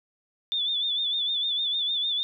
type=tone with vibrato; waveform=sine; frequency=3531 Hz; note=A7; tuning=5 cents sharp; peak=-24 dBFS; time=0.52-2.23 s; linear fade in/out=0 ms; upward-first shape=sine; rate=6.6 Hz; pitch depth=66 cents each way; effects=none